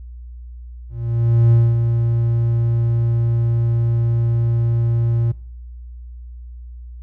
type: tone with ADSR envelope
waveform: triangle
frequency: 116.54 Hz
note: A#2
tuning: in tune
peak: -7 dBFS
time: 0.89-5.32 s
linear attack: 630 ms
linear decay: 230 ms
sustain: -6 dB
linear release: 8 ms
effects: noise-tail reverb RT60 0.5 s tail -21 dB re dry + added 60 Hz sine -32 dBFS peak until 7.02 s